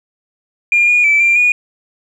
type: tone with pitch steps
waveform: sine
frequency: 2407 / 2439 / 2317 / 2374 / 2450 Hz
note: D7 / D#7 / D7 / D7 / D#7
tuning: +42 / -35 / -24 / +18 / -27 cents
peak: -7 dBFS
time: 0.72-1.52 s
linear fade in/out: 2 ms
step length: 160 ms
effects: tanh soft clip ceiling -4 dBFS + 8-bit